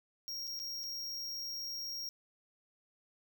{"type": "tone with dropouts", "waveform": "square", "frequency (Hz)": 5588, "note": "F8", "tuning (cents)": 0, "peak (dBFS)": -39, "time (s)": [0.28, 2.09], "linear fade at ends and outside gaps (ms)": 0, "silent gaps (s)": [[0.471, 0.476], [0.592, 0.599], [0.833, 0.837]], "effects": []}